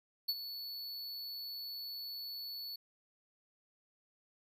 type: tone with ADSR envelope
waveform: square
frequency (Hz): 4435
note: C#8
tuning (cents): 0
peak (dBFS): -30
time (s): 0.28-2.76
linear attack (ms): 12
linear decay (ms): 43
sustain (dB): -12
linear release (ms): 5
effects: none